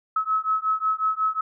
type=beating tone pair; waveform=sine; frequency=1287 / 1292.5 Hz; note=E6 / E6; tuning=-42 / -34 cents; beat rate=5.5 Hz; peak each=-24 dBFS; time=0.16-1.41 s; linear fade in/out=5 ms; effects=none